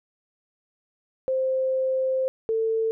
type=tone pair in turn; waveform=sine; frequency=523.3 / 446.8 Hz; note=C5 / A4; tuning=0 / +27 cents; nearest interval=minor third; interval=273 cents; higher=first; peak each=-21 dBFS; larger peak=neither; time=1.28-2.28 / 2.49-2.91 s; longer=first; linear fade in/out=0 ms; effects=none